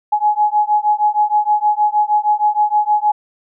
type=beating tone pair; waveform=sine; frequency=838 / 844.4 Hz; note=G#5 / G#5; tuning=+15 / +29 cents; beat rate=6.4 Hz; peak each=-15 dBFS; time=0.12-3.12 s; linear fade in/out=10 ms; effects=none